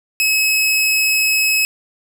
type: tone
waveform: sawtooth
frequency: 2569 Hz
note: E7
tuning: 45 cents flat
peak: -10 dBFS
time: 0.2-1.65 s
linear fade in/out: 0 ms
effects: none